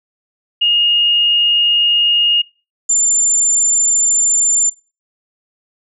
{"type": "tone pair in turn", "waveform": "sine", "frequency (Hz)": [2852, 7187], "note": ["F7", "A8"], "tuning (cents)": [36, 36], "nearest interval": "octave + major third", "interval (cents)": 1600, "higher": "second", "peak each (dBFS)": -10, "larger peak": "neither", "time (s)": [[0.61, 2.42], [2.89, 4.7]], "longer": "neither", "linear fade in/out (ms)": 10, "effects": ["noise-tail reverb RT60 0.3 s tail -20 dB re dry"]}